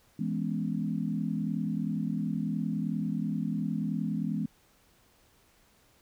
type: chord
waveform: sine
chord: C# minor seventh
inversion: first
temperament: equal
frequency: 164.81 / 207.7 / 246.9 / 277.2 Hz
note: E3 / G#3 / B3 / C#4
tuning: 0 / 0 / 0 / 0 cents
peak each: -33 / -32 / -35 / -38 dBFS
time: 0.19-4.46 s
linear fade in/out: 5 ms
effects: pink hiss -64 dBFS RMS until 6.01 s